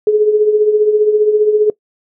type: tone with tremolo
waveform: sine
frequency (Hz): 424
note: G#4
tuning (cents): +36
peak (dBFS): -5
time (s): 0.07-1.7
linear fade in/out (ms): 2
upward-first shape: triangle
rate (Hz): 15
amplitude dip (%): 65
effects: noise-tail reverb RT60 0.1 s tail -21 dB re dry